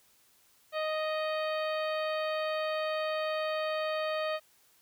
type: harmonic tone with a mistuned harmonic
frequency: 622.3 Hz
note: D#5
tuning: in tune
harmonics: 1 / 2 / 3 / 4 / 5 / 6 / 7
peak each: -31 / -37 / -41 / -43 / -45 / -47 / -48 dBFS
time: 0.72-4.4 s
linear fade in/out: 50 ms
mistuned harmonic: 7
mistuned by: +51 cents
effects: white hiss -65 dBFS RMS until 4.81 s